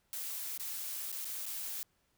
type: noise with dropouts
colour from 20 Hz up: blue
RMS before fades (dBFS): -40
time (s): 0.13-1.83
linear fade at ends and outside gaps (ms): 0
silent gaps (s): 0.576-0.597 / 1.117-1.126 / 1.246-1.253 / 1.456-1.463
effects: pink hiss -75 dBFS RMS until 2.17 s